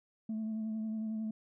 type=tone with vibrato; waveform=sine; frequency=219.1 Hz; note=A3; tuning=7 cents flat; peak=-32 dBFS; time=0.29-1.31 s; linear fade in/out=5 ms; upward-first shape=triangle; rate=11 Hz; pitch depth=29 cents each way; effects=tanh soft clip ceiling -32 dBFS